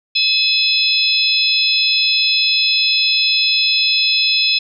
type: harmonic tone with a mistuned harmonic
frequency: 859 Hz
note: A5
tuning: 42 cents flat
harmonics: 3 / 4 / 5 / 6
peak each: -18 / -18 / -18 / -18 dBFS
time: 0.15-4.59 s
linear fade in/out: 10 ms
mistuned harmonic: 5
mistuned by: -92 cents
effects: none